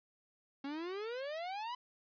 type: exponential sweep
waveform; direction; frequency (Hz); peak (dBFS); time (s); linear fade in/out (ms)
45% pulse; up; 270.4 to 1011; -39; 0.64-1.75; 5
effects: resampled to 11025 Hz